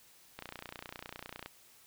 click train, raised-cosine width 0.3 ms, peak -26 dBFS, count 33, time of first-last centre 0.39-1.46 s, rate 29.9 Hz, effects white hiss -61 dBFS RMS until 1.86 s

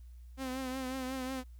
sawtooth tone with vibrato, 260 Hz, C4, 11 cents flat, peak -32 dBFS, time 0.37-1.44 s, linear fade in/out 50 ms, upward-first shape triangle, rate 5.5 Hz, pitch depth 52 cents each way, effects added 60 Hz sine -48 dBFS peak until 1.59 s + white hiss -74 dBFS RMS until 1.59 s

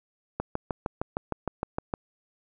click train, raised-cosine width 1 ms, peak -14 dBFS, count 11, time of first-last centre 0.4-1.938 s, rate 6.5 Hz, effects none

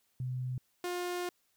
sine / sawtooth tone pair in turn, 127 / 355.4 Hz, B2 / F4, +49 / +30 cents, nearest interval octave + tritone, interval 1781 cents, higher second, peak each -33 / -30 dBFS, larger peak second, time 0.2-0.58 / 0.84-1.29 s, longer second, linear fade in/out 2 ms, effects white hiss -74 dBFS RMS until 1.56 s

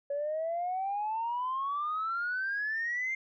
sine exponential sweep, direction up, 561 to 2120 Hz, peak -29 dBFS, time 0.1-3.15 s, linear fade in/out 5 ms, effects tanh soft clip ceiling -26 dBFS

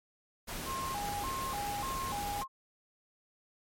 pink noise, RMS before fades -40 dBFS, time 0.47-2.44 s, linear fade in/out 20 ms
sine tone with vibrato, 933 Hz, A#5, 1 cent sharp, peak -35 dBFS, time 0.65-2.48 s, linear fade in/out 50 ms, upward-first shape square, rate 1.7 Hz, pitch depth 230 cents each way
effects MP3 64 kbps

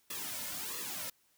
white noise with flanger, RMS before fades -40 dBFS, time 0.1-1.1 s, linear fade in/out 5 ms, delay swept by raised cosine 1.3 to 2.6 ms, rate 1.5 Hz, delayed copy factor -0.9, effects white hiss -71 dBFS RMS until 1.37 s

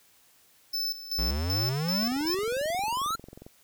square tone with tremolo, 5274 Hz, E8, in tune, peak -28 dBFS, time 0.73-2.35 s, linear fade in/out 10 ms, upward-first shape square, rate 2.6 Hz, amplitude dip 75%
square exponential sweep, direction up, 55 to 1390 Hz, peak -28 dBFS, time 1.18-3.16 s, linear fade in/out 10 ms
click train, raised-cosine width 2 ms, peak -31 dBFS, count 33, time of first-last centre 2.03-3.465 s, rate 22.3 Hz
effects white hiss -61 dBFS RMS until 3.63 s

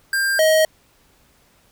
square tone pair in turn, 1593 / 630.7 Hz, G6 / D#5, +27 / +23 cents, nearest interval octave + major third, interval 1604 cents, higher first, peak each -18 / -13 dBFS, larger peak second, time 0.13-0.39 / 0.39-0.65 s, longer neither, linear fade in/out 2 ms, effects pink hiss -57 dBFS RMS until 1.71 s

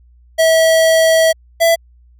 square tone pair in turn, 648 / 665.8 Hz, E5 / E5, -30 / +17 cents, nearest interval unison, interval 47 cents, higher second, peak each -9 dBFS, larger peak neither, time 0.38-1.33 / 1.6-1.76 s, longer first, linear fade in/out 20 ms, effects added 60 Hz sine -44 dBFS peak until 2.19 s

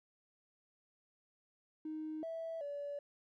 triangle tone with pitch steps, 311.4 / 656 / 574 Hz, D#4 / E5 / D5, +2 / -9 / -40 cents, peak -36 dBFS, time 1.85-2.99 s, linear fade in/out 5 ms, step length 380 ms, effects tanh soft clip ceiling -37 dBFS

